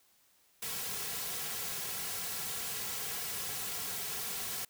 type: noise with comb filter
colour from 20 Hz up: white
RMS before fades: -38 dBFS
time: 0.62-4.65 s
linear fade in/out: 5 ms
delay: 3.3 ms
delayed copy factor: -0.7
effects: white hiss -68 dBFS RMS until 4.69 s